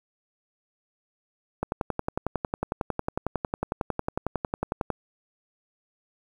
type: click train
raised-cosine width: 1 ms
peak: -12 dBFS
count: 37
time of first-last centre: 1.63-4.903 s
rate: 11 Hz
effects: 8-bit